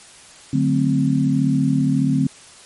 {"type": "chord", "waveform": "sine", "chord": "D dominant seventh", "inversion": "none", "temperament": "equal", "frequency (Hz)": [146.83, 185, 220, 261.6], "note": ["D3", "F#3", "A3", "C4"], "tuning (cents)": [0, 0, 0, 0], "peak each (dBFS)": [-19, -24, -23, -18], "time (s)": [0.53, 2.27], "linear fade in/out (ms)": 5, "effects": ["white hiss -44 dBFS RMS until 2.65 s", "MP3 48 kbps"]}